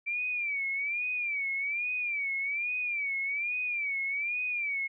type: tone with vibrato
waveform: sine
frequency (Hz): 2329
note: D7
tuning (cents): -15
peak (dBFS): -29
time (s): 0.06-4.88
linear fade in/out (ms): 20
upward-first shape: sine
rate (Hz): 1.2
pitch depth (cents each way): 120
effects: none